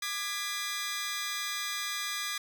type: chord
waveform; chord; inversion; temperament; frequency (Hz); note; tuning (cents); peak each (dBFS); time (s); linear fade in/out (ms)
15% pulse; G# diminished; second; just; 1196.1 / 1661.2 / 1993.5; D6 / G#6 / B6; +31 / 0 / +16; -31; 0.02-2.38; 5
effects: none